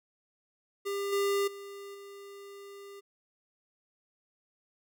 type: tone with level steps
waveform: square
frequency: 400 Hz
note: G4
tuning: 35 cents sharp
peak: -32 / -27 / -43 / -46 dBFS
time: 0.85-3.01 s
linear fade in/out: 20 ms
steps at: 1.12 / 1.47 / 1.94 s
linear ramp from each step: 10 ms
effects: none